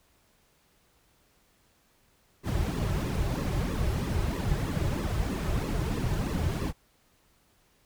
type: noise with flanger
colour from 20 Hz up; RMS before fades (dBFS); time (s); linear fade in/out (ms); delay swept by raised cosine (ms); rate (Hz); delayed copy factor
brown; -29; 2.43-6.73; 50; 1.3 to 4.3; 3.1; -0.85
effects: pink hiss -66 dBFS RMS until 7.85 s